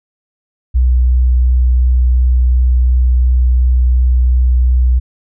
sine tone with vibrato, 62.2 Hz, B1, 13 cents sharp, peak -7 dBFS, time 0.74-5 s, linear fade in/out 20 ms, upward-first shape triangle, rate 2.8 Hz, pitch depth 10 cents each way, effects none

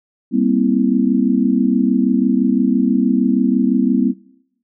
sine chord, C dominant seventh, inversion second, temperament just, 196.22 / 235.5 / 261.6 / 327 Hz, G3 / Bb3 / C4 / E4, +2 / +18 / 0 / -14 cents, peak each -19 / -16 / -16 / -22 dBFS, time 0.31-4.14 s, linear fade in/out 50 ms, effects noise-tail reverb RT60 0.8 s tail -22 dB re dry

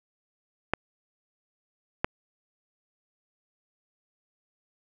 clicks, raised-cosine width 0.5 ms, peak -8 dBFS, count 2, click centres 0.736 / 2.045 s, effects none

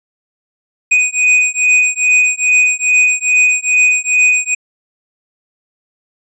square beating tone pair, 2489 / 2491.4 Hz, D#7 / D#7, 0 / +2 cents, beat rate 2.4 Hz, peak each -13 dBFS, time 0.91-4.55 s, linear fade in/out 10 ms, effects resampled to 24000 Hz

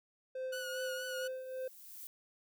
triangle tone with tremolo, 518 Hz, C5, 17 cents flat, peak -34 dBFS, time 0.35-1.68 s, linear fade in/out 5 ms, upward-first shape triangle, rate 2.5 Hz, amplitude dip 60%
sawtooth tone with vibrato, 1463 Hz, F#6, 20 cents flat, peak -37 dBFS, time 0.52-1.28 s, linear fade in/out 10 ms, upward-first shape triangle, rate 4.2 Hz, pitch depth 41 cents each way
violet noise with exponential growth, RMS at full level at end -47 dBFS, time 0.64-2.07 s, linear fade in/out 1 ms, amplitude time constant 310 ms
effects none

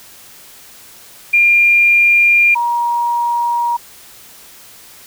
sine tone pair in turn, 2400 / 948.9 Hz, D7 / A#5, +37 / +31 cents, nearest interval octave + major third, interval 1606 cents, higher first, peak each -7 / -13 dBFS, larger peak first, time 1.33-2.55 / 2.55-3.77 s, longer neither, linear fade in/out 10 ms, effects white hiss -40 dBFS RMS until 5.06 s

